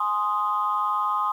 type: chord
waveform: sine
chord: Ab major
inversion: none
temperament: equal with one note detuned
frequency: 835.9 / 1046.5 / 1244.5 Hz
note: Ab5 / C6 / Eb6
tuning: +11 / 0 / 0 cents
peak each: -29 / -25 / -24 dBFS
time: 0-1.32 s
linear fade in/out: 5 ms
effects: tanh soft clip ceiling -13 dBFS + 9-bit